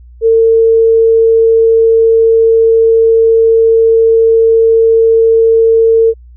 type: tone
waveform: sine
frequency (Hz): 452.4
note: A4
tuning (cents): +48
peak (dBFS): -4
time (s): 0.21-6.14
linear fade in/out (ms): 50
effects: added 60 Hz sine -33 dBFS peak until 6.36 s